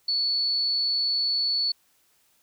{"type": "tone", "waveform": "sine", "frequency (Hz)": 4435, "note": "C#8", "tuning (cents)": 0, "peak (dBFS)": -22, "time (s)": [0.08, 1.72], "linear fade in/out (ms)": 5, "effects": ["white hiss -65 dBFS RMS until 2.42 s"]}